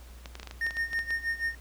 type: clicks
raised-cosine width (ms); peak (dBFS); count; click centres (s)
0.2; -23; 12; 0.258 / 0.354 / 0.398 / 0.431 / 0.473 / 0.511 / 0.666 / 0.708 / 0.769 / 0.932 / 0.991 / 1.106
type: tone with tremolo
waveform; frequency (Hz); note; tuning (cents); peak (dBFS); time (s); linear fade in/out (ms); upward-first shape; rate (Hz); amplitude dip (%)
triangle; 1835; A#6; -28; -24; 0.61-1.55; 2; sine; 6.2; 85
effects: added 60 Hz sine -45 dBFS peak until 1.6 s + pink hiss -55 dBFS RMS until 1.6 s